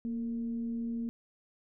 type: tone with frequency modulation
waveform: sine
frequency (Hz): 233.1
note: A#3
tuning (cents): 0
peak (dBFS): -32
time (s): 0.05-1.09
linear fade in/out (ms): 0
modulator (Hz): 216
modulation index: 0.21
effects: none